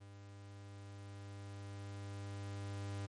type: tone with level ramp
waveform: 45% pulse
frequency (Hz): 100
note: G2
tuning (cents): +35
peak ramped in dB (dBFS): -53 to -40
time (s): 0-3.07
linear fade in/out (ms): 20
effects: MP3 48 kbps